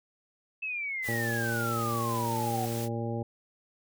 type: exponential sweep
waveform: sine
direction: down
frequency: 2637 to 741 Hz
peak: -31 dBFS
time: 0.62-2.66 s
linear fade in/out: 10 ms
type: noise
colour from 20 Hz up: white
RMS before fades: -41 dBFS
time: 1.02-2.89 s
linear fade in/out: 50 ms
type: harmonic tone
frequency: 115.9 Hz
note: A#2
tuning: 10 cents flat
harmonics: 1 / 2 / 3 / 4 / 5 / 7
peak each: -33 / -36 / -38 / -39 / -40 / -41 dBFS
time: 1.08-3.23 s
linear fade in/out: 5 ms
effects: none